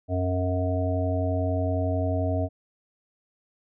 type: harmonic tone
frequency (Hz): 91.2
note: F#2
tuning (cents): -24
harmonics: 1 / 3 / 5 / 7 / 8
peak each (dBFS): -25 / -30 / -35 / -29 / -37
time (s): 0.08-2.49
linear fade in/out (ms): 50
effects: none